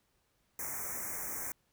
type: band-stop noise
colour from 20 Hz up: white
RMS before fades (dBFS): -39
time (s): 0.59-1.52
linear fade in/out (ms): 2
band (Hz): 2300 to 5700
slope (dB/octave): 96
effects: pink hiss -75 dBFS RMS until 1.72 s